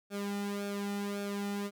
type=tone with flanger; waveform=sawtooth; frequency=202 Hz; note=G#3; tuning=48 cents flat; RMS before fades=-36 dBFS; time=0.1-1.71 s; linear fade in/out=50 ms; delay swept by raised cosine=1 to 1.85 ms; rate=1.8 Hz; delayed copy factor=-0.75; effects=none